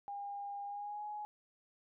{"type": "tone with pitch glide", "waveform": "sine", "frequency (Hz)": [807, 837.9], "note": ["G#5", "G#5"], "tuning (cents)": [-50, 15], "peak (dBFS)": -40, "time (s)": [0.08, 1.25], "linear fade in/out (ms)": 0, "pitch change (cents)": 65, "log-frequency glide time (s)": [0.65, 1.04], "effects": []}